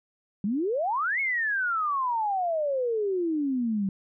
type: exponential two-way sweep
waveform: sine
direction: up then down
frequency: 188.7 to 2217 to 188.7 Hz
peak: -24 dBFS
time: 0.44-3.89 s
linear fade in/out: 2 ms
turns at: 1.2 s
effects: none